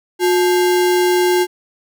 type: tone with sample-and-hold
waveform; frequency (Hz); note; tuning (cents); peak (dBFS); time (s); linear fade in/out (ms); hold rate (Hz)
sine; 360; F#4; -47; -11; 0.19-1.47; 50; 1225
effects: none